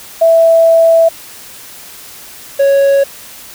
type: tone pair in turn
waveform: sine / triangle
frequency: 659.3 / 554.1 Hz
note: E5 / C#5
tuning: 0 / -1 cents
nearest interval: minor third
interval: 301 cents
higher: first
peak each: -4 dBFS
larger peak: neither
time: 0.21-1.09 / 2.59-3.04 s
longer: first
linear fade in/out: 10 ms
effects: white hiss -33 dBFS RMS until 3.54 s